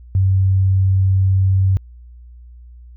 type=tone; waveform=sine; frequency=95.4 Hz; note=G2; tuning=47 cents flat; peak=-11 dBFS; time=0.15-1.77 s; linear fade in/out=0 ms; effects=added 60 Hz sine -37 dBFS peak until 2.96 s

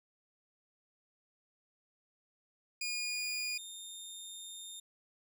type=tone pair in turn; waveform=20% pulse; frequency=2443 / 3647 Hz; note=D#7 / A#7; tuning=-32 / -39 cents; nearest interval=perfect fifth; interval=693 cents; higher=second; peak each=-30 / -39 dBFS; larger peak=first; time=2.81-3.58 / 3.58-4.8 s; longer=second; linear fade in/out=5 ms; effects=none

